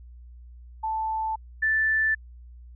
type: tone pair in turn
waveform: sine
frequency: 880 / 1760 Hz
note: A5 / A6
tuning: 0 / 0 cents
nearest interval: octave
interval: 1200 cents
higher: second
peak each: -25 / -20 dBFS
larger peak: second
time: 0.83-1.36 / 1.62-2.15 s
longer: neither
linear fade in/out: 10 ms
effects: added 60 Hz sine -43 dBFS peak until 2.75 s